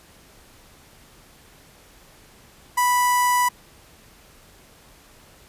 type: tone with notch filter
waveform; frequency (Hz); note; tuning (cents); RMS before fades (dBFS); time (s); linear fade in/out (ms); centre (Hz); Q
sawtooth; 986; B5; -3; -19; 2.77-3.49; 10; 3600; 0.8
effects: pink hiss -51 dBFS RMS until 5.48 s + resampled to 32000 Hz